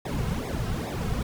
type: noise with flanger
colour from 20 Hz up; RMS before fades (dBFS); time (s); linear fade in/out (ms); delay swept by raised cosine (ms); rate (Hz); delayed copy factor
brown; -29; 0.05-1.23; 5; 0.67 to 3.47; 2.4; -0.95
effects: none